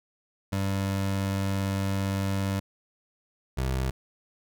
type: tone pair in turn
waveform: 25% pulse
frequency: 97.6 / 65.14 Hz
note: G2 / C2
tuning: -7 / -7 cents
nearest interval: perfect fifth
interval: 700 cents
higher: first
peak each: -22 dBFS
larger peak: neither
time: 0.52-2.6 / 3.57-3.91 s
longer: first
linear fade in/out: 10 ms
effects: none